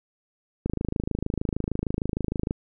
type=click train; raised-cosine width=3 ms; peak=-13 dBFS; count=50; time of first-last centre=0.66-2.509 s; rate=26.5 Hz; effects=none